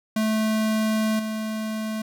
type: tone with level steps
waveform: square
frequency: 217.9 Hz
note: A3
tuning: 17 cents flat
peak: -21 / -27 dBFS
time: 0.16-2.02 s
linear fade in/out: 5 ms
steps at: 1.19 s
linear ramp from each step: 5 ms
effects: none